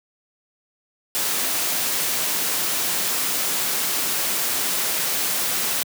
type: noise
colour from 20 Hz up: white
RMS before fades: -23 dBFS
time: 1.15-5.83 s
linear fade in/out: 0 ms
effects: high-pass 150 Hz 12 dB/octave